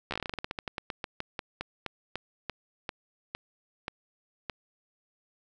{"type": "slowing click train", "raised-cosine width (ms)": 0.3, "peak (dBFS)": -17, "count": 28, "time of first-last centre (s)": [0.11, 4.498], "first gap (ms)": 13, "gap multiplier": 1.16, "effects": []}